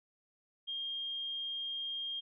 sine tone, 3219 Hz, G7, 45 cents sharp, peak -36 dBFS, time 0.67-2.21 s, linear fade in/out 20 ms, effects none

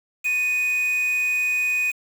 triangle tone with quantisation, 2489 Hz, D#7, in tune, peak -18 dBFS, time 0.24-1.92 s, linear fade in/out 20 ms, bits 6, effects none

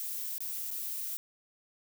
violet noise with dropouts, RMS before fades -37 dBFS, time 0-1.17 s, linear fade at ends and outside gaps 0 ms, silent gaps 0.381-0.405 / 0.705-0.712 s, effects none

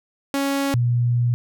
sawtooth / sine tone pair in turn, 277.2 / 120.59 Hz, C#4 / B2, 0 / -41 cents, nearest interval octave + major second, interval 1441 cents, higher first, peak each -16 / -16 dBFS, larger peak neither, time 0.34-0.74 / 0.74-1.34 s, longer second, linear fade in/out 0 ms, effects none

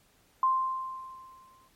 sine tone with exponential decay, 1046.5 Hz, C6, in tune, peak -20 dBFS, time 0.43-1.68 s, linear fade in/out 2 ms, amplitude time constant 270 ms, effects pink hiss -65 dBFS RMS until 1.75 s + MP3 64 kbps

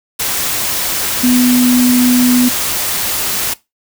sine tone in noise, 248.2 Hz, B3, 9 cents sharp, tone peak -8 dBFS, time 1.23-2.49 s, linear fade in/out 10 ms, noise white, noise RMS -17 dBFS, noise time 0.19-3.54 s, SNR +6 dB, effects noise-tail reverb RT60 0.2 s tail -19 dB re dry

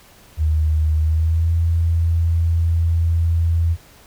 sine tone with pitch glide, 77.78 to 83.36 Hz, D#2 to E2, 0 to +20 cents, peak -14 dBFS, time 0.37-3.77 s, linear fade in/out 50 ms, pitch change +120 cents, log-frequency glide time 0.99-1.52 s, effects pink hiss -48 dBFS RMS until 4.06 s

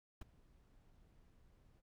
brown noise with ADSR envelope, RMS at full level -43 dBFS, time 0.21-1.82 s, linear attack 5 ms, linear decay 16 ms, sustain -24 dB, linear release 38 ms, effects none

